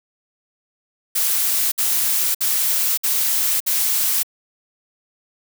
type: noise bursts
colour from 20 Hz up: blue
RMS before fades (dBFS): -19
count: 5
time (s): 1.15-4.232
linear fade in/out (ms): 10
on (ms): 570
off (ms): 58
effects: none